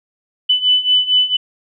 sine beating tone pair, 2995 / 2999.4 Hz, F#7 / F#7, +20 / +23 cents, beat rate 4.4 Hz, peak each -16 / -13 dBFS, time 0.49-1.37 s, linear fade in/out 10 ms, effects none

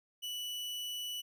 40% pulse tone, 2960 Hz, F#7, in tune, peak -37 dBFS, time 0.22-1.22 s, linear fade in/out 20 ms, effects none

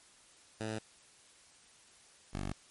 10% pulse tone pair in turn, 109.6 / 48.82 Hz, A2 / G1, -6 / -6 cents, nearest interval octave + major second, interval 1400 cents, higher first, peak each -28 dBFS, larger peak neither, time 0.6-0.79 / 2.33-2.53 s, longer second, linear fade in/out 10 ms, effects white hiss -61 dBFS RMS until 2.7 s + MP3 48 kbps

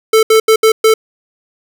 square tone bursts at uneven times, 441.1 Hz, A4, 4 cents sharp, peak -6 dBFS, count 5, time 0.13-0.23 / 0.3-0.4 / 0.48-0.56 / 0.63-0.72 / 0.84-0.94 s, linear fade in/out 5 ms, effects none

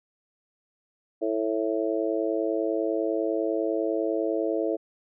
harmonic tone, 110 Hz, A2, in tune, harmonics 3 / 4 / 5 / 6, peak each -28 / -29 / -30 / -31 dBFS, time 1.21-4.77 s, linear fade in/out 20 ms, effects none

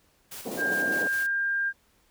white noise with tremolo, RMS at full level -40 dBFS, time 0.31-1.27 s, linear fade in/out 10 ms, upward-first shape square, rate 4.9 Hz, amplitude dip 40%
white band-pass noise, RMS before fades -34 dBFS, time 0.45-1.08 s, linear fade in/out 10 ms, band 190 to 620 Hz, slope 24 dB/octave
sine tone, 1600 Hz, G6, 35 cents sharp, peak -24 dBFS, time 0.57-1.73 s, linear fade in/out 50 ms
effects pink hiss -65 dBFS RMS until 2.1 s

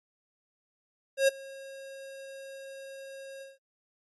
square tone with ADSR envelope, 542 Hz, C#5, 39 cents flat, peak -19 dBFS, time 1.17-3.58 s, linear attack 110 ms, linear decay 15 ms, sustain -24 dB, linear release 170 ms, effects AAC 32 kbps

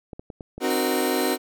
clicks, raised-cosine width 2 ms, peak -23 dBFS, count 5, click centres 0.132 / 0.195 / 0.302 / 0.408 / 0.58 s
30% pulse chord, C half-diminished seventh, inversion none, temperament equal with one note detuned, 261.6 / 305.8 / 370 / 466.2 Hz, C4 / Eb4 / Gb4 / Bb4, 0 / -30 / 0 / 0 cents, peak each -24 / -26 / -23 / -26 dBFS, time 0.6-1.38 s, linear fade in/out 50 ms
5% pulse tone, 4068 Hz, C8, 50 cents flat, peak -25 dBFS, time 0.7-1.36 s, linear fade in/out 2 ms
effects none

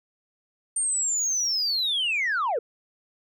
sine linear sweep, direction down, 8870 to 419.3 Hz, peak -21 dBFS, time 0.76-2.59 s, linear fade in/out 5 ms, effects tanh soft clip ceiling -20 dBFS

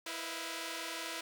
5% pulse tone cluster, 329 / 482.6 / 505 / 624 / 698 Hz, E4 / B4 / B4 / D#5 / F5, -3 / -40 / +39 / +5 / -1 cents, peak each -30 / -37 / -35 / -37 / -36 dBFS, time 0.06-1.21 s, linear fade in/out 5 ms, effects none

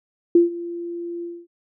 sine tone with ADSR envelope, 343.6 Hz, F4, 28 cents flat, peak -8 dBFS, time 0.35-1.47 s, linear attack 4 ms, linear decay 140 ms, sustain -19 dB, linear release 240 ms, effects none

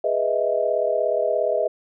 sine chord, E major seventh, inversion first, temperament equal, 415.3 / 493.9 / 622.3 / 659.3 Hz, G#4 / B4 / D#5 / E5, 0 / 0 / 0 / 0 cents, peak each -27 / -25 / -22 / -25 dBFS, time 0.04-1.68 s, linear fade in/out 5 ms, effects none

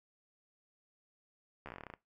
slowing click train, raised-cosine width 0.5 ms, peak -30 dBFS, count 13, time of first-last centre 1.66-1.938 s, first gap 13 ms, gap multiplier 1.1, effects noise-tail reverb RT60 0.2 s tail -20 dB re dry

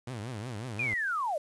sawtooth tone with vibrato, 115 Hz, A#2, 23 cents flat, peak -32 dBFS, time 0.07-0.94 s, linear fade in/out 5 ms, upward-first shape triangle, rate 5.5 Hz, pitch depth 270 cents each way
sine linear sweep, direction down, 2489 to 554.4 Hz, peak -28 dBFS, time 0.79-1.38 s, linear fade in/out 5 ms
effects resampled to 24000 Hz + 9-bit

